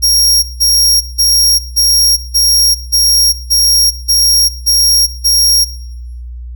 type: tone bursts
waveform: sawtooth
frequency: 5588 Hz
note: F8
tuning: in tune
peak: -4 dBFS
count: 10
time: 0.02-5.65 s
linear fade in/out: 20 ms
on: 410 ms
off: 170 ms
effects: noise-tail reverb RT60 0.9 s tail -17 dB re dry + added 60 Hz sine -23 dBFS peak until 6.55 s